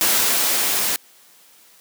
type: noise with level ramp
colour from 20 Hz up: white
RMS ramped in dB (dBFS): -17 to -21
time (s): 0.01-0.96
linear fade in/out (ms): 0
effects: white hiss -51 dBFS RMS until 1.8 s + high-pass 200 Hz 12 dB/octave